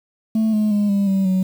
sine tone with pitch steps, 220 / 213 / 206.2 / 199.65 / 193.3 / 187.15 Hz, A3 / G#3 / G#3 / G3 / G3 / F#3, 0 / +44 / -12 / +32 / -24 / +20 cents, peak -12 dBFS, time 0.35-1.43 s, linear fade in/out 5 ms, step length 180 ms, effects tanh soft clip ceiling -14 dBFS + 7-bit

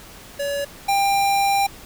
square tone pair in turn, 567 / 794.8 Hz, C#5 / G5, +39 / +24 cents, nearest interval tritone, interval 585 cents, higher second, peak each -23 / -17 dBFS, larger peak second, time 0.39-0.65 / 0.88-1.67 s, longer second, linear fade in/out 10 ms, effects pink hiss -42 dBFS RMS until 1.85 s

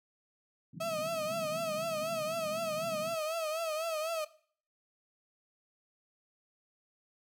white band-pass noise, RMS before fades -47 dBFS, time 0.73-3.15 s, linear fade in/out 5 ms, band 130 to 250 Hz, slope 48 dB/octave
35% pulse tone with vibrato, 640 Hz, D#5, 49 cents sharp, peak -31 dBFS, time 0.8-4.25 s, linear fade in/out 10 ms, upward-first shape triangle, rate 4 Hz, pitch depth 100 cents each way
effects noise-tail reverb RT60 0.5 s tail -18 dB re dry

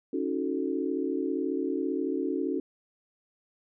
sine chord, D# half-diminished seventh, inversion third, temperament equal with one note detuned, 277.2 / 315.3 / 370 / 440 Hz, C#4 / D#4 / F#4 / A4, 0 / +23 / 0 / 0 cents, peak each -31 / -33 / -32 / -35 dBFS, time 0.13-2.6 s, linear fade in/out 5 ms, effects none

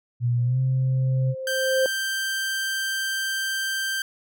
sine tone with pitch glide, 120.6 to 130.76 Hz, B2 to C3, -41 to -1 cents, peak -19 dBFS, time 0.2-1.35 s, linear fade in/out 50 ms, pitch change +140 cents, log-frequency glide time 0.44-0.59 s
sine tone with exponential growth, 525 Hz, C5, 6 cents sharp, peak -17 dBFS, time 0.38-1.86 s, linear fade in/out 1 ms, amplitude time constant 320 ms
sawtooth tone, 1569 Hz, G6, 1 cent sharp, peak -21 dBFS, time 1.47-4.02 s, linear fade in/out 2 ms
effects none

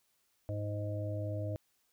harmonic tone, 103.83 Hz, G#2, in tune, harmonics 1 / 3 / 5 / 6, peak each -35 / -44 / -45 / -42 dBFS, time 0.49-1.56 s, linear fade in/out 0 ms, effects white hiss -75 dBFS RMS until 1.92 s

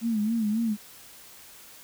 sine tone with vibrato, 220 Hz, A3, in tune, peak -23 dBFS, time 0.01-0.77 s, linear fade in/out 50 ms, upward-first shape sine, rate 3.7 Hz, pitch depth 99 cents each way, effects white hiss -49 dBFS RMS until 1.83 s

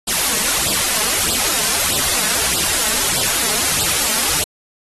white noise with flanger, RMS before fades -17 dBFS, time 0.07-4.44 s, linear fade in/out 10 ms, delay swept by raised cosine 0.23 to 4.73 ms, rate 1.6 Hz, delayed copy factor +0.9, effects AAC 32 kbps

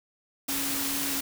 sine tone in noise, 277 Hz, C#4, 1 cent flat, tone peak -35 dBFS, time 0.48-1.21 s, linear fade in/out 10 ms, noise white, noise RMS -30 dBFS, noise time 0.48-1.21 s, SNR -8 dB, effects none

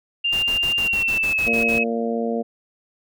sine tone with pitch glide, 2794 to 2562 Hz, F7 to E7, 0 to -50 cents, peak -18 dBFS, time 0.24-1.84 s, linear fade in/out 10 ms, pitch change -150 cents, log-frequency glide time 0.79-1.47 s
pink noise bursts, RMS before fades -33 dBFS, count 10, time 0.32-1.789 s, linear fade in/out 10 ms, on 110 ms, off 41 ms
harmonic tone, 115.5 Hz, A#2, 16 cents flat, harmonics 2 / 3 / 4 / 5 / 6, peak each -24 / -34 / -25 / -30 / -30 dBFS, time 1.46-2.43 s, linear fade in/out 20 ms
effects none

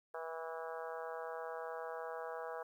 harmonic tone with a mistuned harmonic, 162.8 Hz, E3, 21 cents flat, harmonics 3 / 4 / 5 / 6 / 7 / 8 / 9 / 10, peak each -45 / -47 / -49 / -51 / -52 / -53 / -54 / -55 dBFS, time 0.14-2.63 s, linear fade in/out 5 ms, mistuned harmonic 6, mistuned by +16 cents, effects 12-bit

